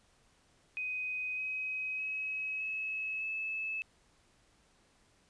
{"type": "tone with pitch steps", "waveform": "sine", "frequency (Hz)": [2506, 2531, 2556, 2581, 2606], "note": ["D#7", "D#7", "D#7", "E7", "E7"], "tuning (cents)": [12, 29, 46, -37, -20], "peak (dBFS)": -34, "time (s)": [0.77, 3.82], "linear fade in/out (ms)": 0, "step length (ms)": 610, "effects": ["pink hiss -68 dBFS RMS until 5.29 s", "resampled to 22050 Hz"]}